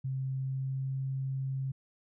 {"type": "tone with pitch glide", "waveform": "sine", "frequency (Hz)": [132.7, 133.85], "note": ["C3", "C3"], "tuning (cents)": [25, 40], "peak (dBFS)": -31, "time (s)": [0.04, 1.72], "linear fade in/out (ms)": 10, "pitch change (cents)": 15, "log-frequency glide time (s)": [0.3, 0.96], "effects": []}